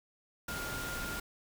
sine tone in noise, 1409 Hz, F6, 15 cents sharp, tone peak -40 dBFS, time 0.48-1.2 s, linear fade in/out 5 ms, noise pink, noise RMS -40 dBFS, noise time 0.48-1.2 s, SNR -3 dB, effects none

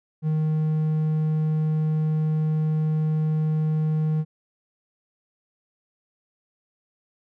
triangle tone, 155.56 Hz, D#3, in tune, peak -18 dBFS, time 0.22-4.25 s, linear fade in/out 50 ms, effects none

